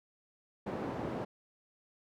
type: band-pass noise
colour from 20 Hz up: white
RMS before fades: -38 dBFS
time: 0.66-1.25 s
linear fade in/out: 10 ms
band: 110 to 540 Hz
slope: 12 dB/octave
effects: none